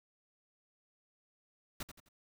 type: noise with echo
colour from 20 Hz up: pink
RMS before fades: -40 dBFS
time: 1.8-1.83 s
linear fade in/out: 5 ms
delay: 86 ms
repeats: 3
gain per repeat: -9 dB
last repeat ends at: 2.088 s
effects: none